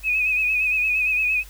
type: tone with vibrato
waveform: sine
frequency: 2522 Hz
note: D#7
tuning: 23 cents sharp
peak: -18 dBFS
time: 0.03-1.44 s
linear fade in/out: 50 ms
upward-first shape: sine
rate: 8.7 Hz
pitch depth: 51 cents each way
effects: added 50 Hz sine -41 dBFS peak until 1.49 s + white hiss -48 dBFS RMS until 1.49 s